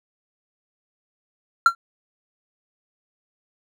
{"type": "tone with exponential decay", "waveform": "triangle", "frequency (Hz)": 1368, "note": "F6", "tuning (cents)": -36, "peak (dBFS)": -4, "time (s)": [1.66, 1.75], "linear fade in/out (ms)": 2, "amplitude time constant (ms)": 18, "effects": []}